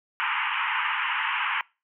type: band-pass noise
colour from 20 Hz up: pink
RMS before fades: -27 dBFS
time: 0.2-1.61 s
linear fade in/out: 0 ms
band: 870 to 3000 Hz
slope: 96 dB/octave
effects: noise-tail reverb RT60 0.3 s tail -24 dB re dry